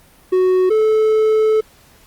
triangle tone pair in turn, 370 / 435.2 Hz, F#4 / A4, 0 / -19 cents, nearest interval minor third, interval 281 cents, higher second, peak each -9 dBFS, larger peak neither, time 0.32-0.7 / 0.7-1.61 s, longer second, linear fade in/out 10 ms, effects pink hiss -49 dBFS RMS until 2.06 s + Opus 32 kbps

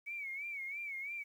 sine tone with vibrato, 2250 Hz, C#7, 25 cents sharp, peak -39 dBFS, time 0.06-1.24 s, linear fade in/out 20 ms, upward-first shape sine, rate 3 Hz, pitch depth 100 cents each way, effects 11-bit

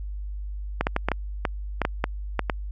clicks, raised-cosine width 0.5 ms, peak -7 dBFS, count 11, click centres 0.81 / 0.869 / 0.964 / 1.086 / 1.117 / 1.452 / 1.817 / 1.851 / 2.041 / 2.393 / 2.498 s, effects added 50 Hz sine -30 dBFS peak until 2.71 s

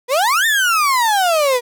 35% pulse exponential two-way sweep, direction up then down, 473.1 to 1842 to 473.1 Hz, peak -11 dBFS, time 0.08-1.61 s, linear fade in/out 50 ms, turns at 0.46 s, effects none

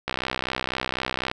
click train, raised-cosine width 0.3 ms, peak -9 dBFS, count 80, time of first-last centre 0.08-1.314 s, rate 64 Hz, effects none

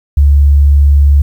sine tone, 71.3 Hz, C#2, 49 cents sharp, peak -3 dBFS, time 0.17-1.22 s, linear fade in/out 5 ms, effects 7-bit

